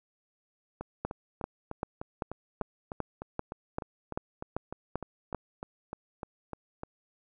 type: two click trains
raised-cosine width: 1 ms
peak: -17 / -23 dBFS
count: 12 / 21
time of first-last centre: 1.05-5.347 / 0.81-6.834 s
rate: 2.56 / 3.32 Hz
effects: none